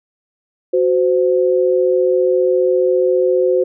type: tone pair together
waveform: sine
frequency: 370 / 515.3 Hz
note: F#4 / C5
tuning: 0 / -27 cents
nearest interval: tritone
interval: 573 cents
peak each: -14 dBFS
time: 0.73-3.64 s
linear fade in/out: 10 ms
effects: none